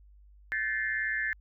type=tone cluster; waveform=sine; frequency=1544 / 1748 / 1866 / 2098 Hz; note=G6 / A6 / A#6 / C7; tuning=-27 / -12 / +1 / +4 cents; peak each=-37 / -30 / -38 / -36 dBFS; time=0.52-1.33 s; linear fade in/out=0 ms; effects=added 50 Hz sine -53 dBFS peak until 1.4 s